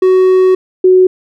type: tone pair in turn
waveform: triangle / sine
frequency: 372.8 / 370.2 Hz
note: F#4 / F#4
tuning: +13 / +1 cents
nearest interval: unison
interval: 12 cents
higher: first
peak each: -3 dBFS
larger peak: neither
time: 0.02-0.55 / 0.84-1.07 s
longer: first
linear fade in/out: 5 ms
effects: none